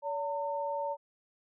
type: tone pair together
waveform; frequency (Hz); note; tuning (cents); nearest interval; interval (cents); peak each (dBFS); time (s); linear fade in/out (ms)
sine; 571 / 908.1; D5 / A#5; -49 / -46; minor sixth; 803; -34 / -34; 0.02-0.97; 50
effects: none